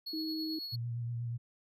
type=tone with tremolo; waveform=triangle; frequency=4352 Hz; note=C#8; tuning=33 cents flat; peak=-36 dBFS; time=0.06-0.76 s; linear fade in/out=10 ms; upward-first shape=sine; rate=9.1 Hz; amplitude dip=35%
type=tone; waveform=sine; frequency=315.5 Hz; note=D#4; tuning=24 cents sharp; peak=-35 dBFS; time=0.13-0.59 s; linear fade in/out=5 ms
type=tone with vibrato; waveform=sine; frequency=118.4 Hz; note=A#2; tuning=27 cents sharp; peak=-34 dBFS; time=0.72-1.38 s; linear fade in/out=20 ms; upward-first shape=sine; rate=8.3 Hz; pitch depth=26 cents each way
effects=none